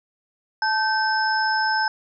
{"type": "tone cluster", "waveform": "sine", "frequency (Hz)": [873, 1551, 5210], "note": ["A5", "G6", "E8"], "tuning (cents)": [-14, -19, -21], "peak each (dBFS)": [-22, -22, -28], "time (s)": [0.62, 1.88], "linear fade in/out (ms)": 2, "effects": []}